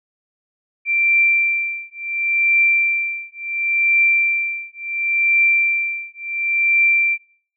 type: tone with tremolo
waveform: sine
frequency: 2355 Hz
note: D7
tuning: 4 cents sharp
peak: -11 dBFS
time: 0.85-7.18 s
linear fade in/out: 50 ms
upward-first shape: triangle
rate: 0.71 Hz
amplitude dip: 100%
effects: noise-tail reverb RT60 0.6 s tail -24 dB re dry